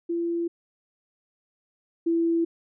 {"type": "tone pair in turn", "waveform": "sine", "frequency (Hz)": [339.7, 333.7], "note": ["F4", "E4"], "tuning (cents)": [-48, 21], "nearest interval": "unison", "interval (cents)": 31, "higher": "first", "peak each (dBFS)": [-24, -20], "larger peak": "second", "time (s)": [[0.09, 0.48], [2.06, 2.45]], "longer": "neither", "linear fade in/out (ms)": 10, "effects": []}